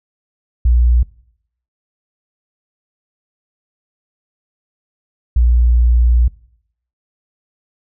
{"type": "tone pair in turn", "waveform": "sine", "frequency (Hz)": [60, 59.62], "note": ["B1", "A#1"], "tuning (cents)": [-49, 40], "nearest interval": "unison", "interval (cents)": 11, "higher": "first", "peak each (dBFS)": -8, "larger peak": "neither", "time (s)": [[0.65, 1.03], [5.36, 6.28]], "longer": "second", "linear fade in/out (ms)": 5, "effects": ["noise-tail reverb RT60 0.7 s tail -21 dB re dry"]}